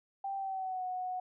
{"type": "tone with pitch glide", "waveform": "sine", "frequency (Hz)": [784, 735.7], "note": ["G5", "F#5"], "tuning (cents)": [0, -10], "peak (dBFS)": -34, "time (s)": [0.24, 1.2], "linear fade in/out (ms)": 5, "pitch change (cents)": -110, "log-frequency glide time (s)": [0.36, 0.84], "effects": []}